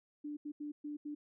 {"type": "tone bursts at uneven times", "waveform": "sine", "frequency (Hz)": 295.4, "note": "D4", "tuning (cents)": 10, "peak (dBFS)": -39, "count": 5, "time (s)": [[0.24, 0.37], [0.45, 0.52], [0.6, 0.72], [0.84, 0.97], [1.05, 1.15]], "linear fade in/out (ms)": 10, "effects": []}